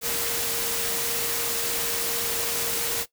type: tone in noise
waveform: sine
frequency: 466.2 Hz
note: A#4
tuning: in tune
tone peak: -35 dBFS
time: 0.01-3.06 s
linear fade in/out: 50 ms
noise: white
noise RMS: -27 dBFS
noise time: 0.01-3.06 s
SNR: -11 dB
effects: noise-tail reverb RT60 0.1 s tail -17 dB re dry